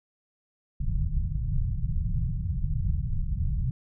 pink low-pass noise, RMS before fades -27 dBFS, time 0.8-3.71 s, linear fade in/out 2 ms, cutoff 160 Hz, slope 48 dB/octave, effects none

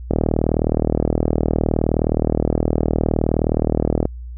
click train, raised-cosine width 2 ms, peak -3 dBFS, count 156, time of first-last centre 0.11-4.054 s, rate 39.3 Hz, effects added 60 Hz sine -29 dBFS peak until 4.37 s

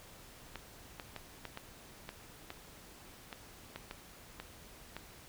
clicks, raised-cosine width 0.3 ms, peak -26 dBFS, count 12, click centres 0.557 / 0.998 / 1.163 / 1.453 / 1.574 / 2.091 / 2.504 / 3.328 / 3.76 / 3.911 / 4.4 / 4.966 s, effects pink hiss -55 dBFS RMS until 5.28 s

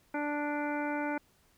harmonic tone, 293.7 Hz, D4, in tune, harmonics 1 / 2 / 3 / 4 / 5 / 6 / 7 / 8, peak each -34 / -38 / -37 / -50 / -39 / -52 / -45 / -46 dBFS, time 0.14-1.18 s, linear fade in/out 5 ms, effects pink hiss -67 dBFS RMS until 1.57 s

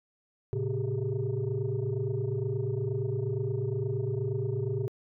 sine tone cluster, 111.9 / 134.1 / 387.4 / 415.9 Hz, A2 / C3 / G4 / G#4, +30 / +43 / -20 / +2 cents, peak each -31 / -32 / -33 / -36 dBFS, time 0.53-4.88 s, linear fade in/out 0 ms, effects tanh soft clip ceiling -21 dBFS

